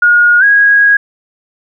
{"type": "tone with pitch glide", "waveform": "sine", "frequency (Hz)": [1435, 1648.4], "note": ["F6", "G#6"], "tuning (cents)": [47, -13], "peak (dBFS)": -4, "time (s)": [0.02, 0.97], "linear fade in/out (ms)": 5, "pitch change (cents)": 240, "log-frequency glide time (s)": [0.39, 0.44], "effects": []}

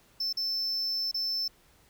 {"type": "tone with dropouts", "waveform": "triangle", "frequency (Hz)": 5300, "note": "E8", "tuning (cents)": 9, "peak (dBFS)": -27, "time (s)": [0.2, 1.48], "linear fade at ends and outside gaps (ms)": 5, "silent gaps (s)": [[0.328, 0.37], [1.114, 1.143]], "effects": ["pink hiss -62 dBFS RMS until 1.89 s"]}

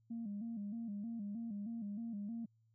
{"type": "tone with vibrato", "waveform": "sine", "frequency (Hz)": 216.7, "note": "A3", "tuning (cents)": -26, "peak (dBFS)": -39, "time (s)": [0.1, 2.46], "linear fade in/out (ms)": 10, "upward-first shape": "square", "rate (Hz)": 3.2, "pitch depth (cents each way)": 110, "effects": ["tanh soft clip ceiling -36 dBFS", "added 112 Hz sine -70 dBFS peak until 2.74 s"]}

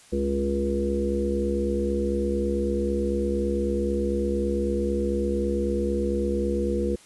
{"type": "harmonic tone with a mistuned harmonic", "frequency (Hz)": 69, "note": "C#2", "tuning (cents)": -7, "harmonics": [1, 3, 4, 5, 6, 7], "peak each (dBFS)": [-29, -28, -37, -28, -37, -28], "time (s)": [0.12, 6.96], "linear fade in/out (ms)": 10, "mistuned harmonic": 5, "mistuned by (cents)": 25, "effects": ["white hiss -52 dBFS RMS until 7.05 s", "resampled to 24000 Hz"]}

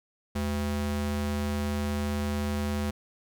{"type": "ring-modulated tone", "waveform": "square", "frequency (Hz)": 147.3, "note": "D3", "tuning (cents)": 6, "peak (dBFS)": -25, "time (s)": [0.35, 2.91], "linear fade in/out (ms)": 10, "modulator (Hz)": 65.8, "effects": []}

